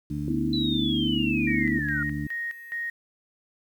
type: harmonic tone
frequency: 73.42 Hz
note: D2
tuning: in tune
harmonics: 1 / 2 / 3 / 4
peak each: -36 / -31 / -35 / -32 dBFS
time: 0.1-2.27 s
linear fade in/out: 5 ms
type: chord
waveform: sine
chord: A suspended second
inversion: none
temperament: equal with one note detuned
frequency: 220 / 246.9 / 322.7 Hz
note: A3 / B3 / E4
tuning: 0 / 0 / -37 cents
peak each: -33 / -28 / -28 dBFS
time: 0.28-1.79 s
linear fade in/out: 2 ms
type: linear sweep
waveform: sine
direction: down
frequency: 4005 to 1396.9 Hz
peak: -28 dBFS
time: 0.53-2.03 s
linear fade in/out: 2 ms
type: tone with tremolo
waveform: sine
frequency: 1868 Hz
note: A#6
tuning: 3 cents sharp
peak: -28 dBFS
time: 1.47-2.9 s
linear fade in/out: 5 ms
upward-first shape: square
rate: 2.4 Hz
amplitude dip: 75%
effects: 9-bit